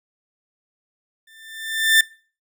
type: tone with exponential growth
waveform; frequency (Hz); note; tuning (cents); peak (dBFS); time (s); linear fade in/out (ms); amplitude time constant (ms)
30% pulse; 1783; A6; +22; -7; 1.27-2.01; 5; 160
effects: noise-tail reverb RT60 0.4 s tail -23 dB re dry